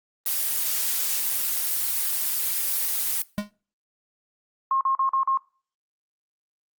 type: noise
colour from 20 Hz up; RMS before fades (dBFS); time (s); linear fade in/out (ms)
blue; -25; 0.26-3.22; 2
type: tone with exponential decay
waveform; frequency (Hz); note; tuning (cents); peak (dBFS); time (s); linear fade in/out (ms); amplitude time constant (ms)
square; 207.1; G#3; -5; -21; 3.38-3.51; 0; 28
type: tone bursts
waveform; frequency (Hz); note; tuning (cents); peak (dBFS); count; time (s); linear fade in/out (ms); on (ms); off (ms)
sine; 1072; C6; +42; -19; 5; 4.71-5.374; 2; 100; 41
effects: noise-tail reverb RT60 0.4 s tail -23 dB re dry + Opus 24 kbps